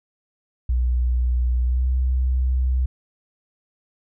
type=tone with pitch glide; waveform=sine; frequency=61.3 to 63.76 Hz; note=B1 to C2; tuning=-12 to -44 cents; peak=-17 dBFS; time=0.69-2.86 s; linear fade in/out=5 ms; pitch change=+68 cents; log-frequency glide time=1.64-1.87 s; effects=none